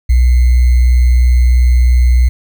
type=tone with sample-and-hold; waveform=sine; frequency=61.5 Hz; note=B1; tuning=7 cents flat; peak=-5 dBFS; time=0.09-2.29 s; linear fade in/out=10 ms; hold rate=2100 Hz; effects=none